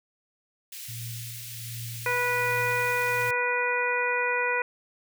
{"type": "high-pass noise", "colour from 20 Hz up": "white", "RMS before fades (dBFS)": -40, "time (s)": [0.72, 3.31], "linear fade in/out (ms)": 5, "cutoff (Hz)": 2000, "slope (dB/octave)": 24}
{"type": "tone with tremolo", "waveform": "sine", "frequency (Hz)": 117, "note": "A#2", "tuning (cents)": 7, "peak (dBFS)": -34, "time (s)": [0.88, 3.31], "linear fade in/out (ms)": 10, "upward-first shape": "triangle", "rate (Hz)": 1.3, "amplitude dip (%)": 75}
{"type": "harmonic tone", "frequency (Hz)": 490, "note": "B4", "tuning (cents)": -14, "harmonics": [1, 2, 3, 4, 5], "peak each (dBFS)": [-30, -30, -30, -30, -30], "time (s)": [2.06, 4.62], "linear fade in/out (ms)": 2}
{"effects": []}